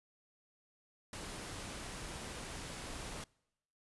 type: noise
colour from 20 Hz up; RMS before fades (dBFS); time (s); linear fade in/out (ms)
pink; -45; 1.13-3.24; 2
effects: noise-tail reverb RT60 0.9 s tail -26 dB re dry + resampled to 24000 Hz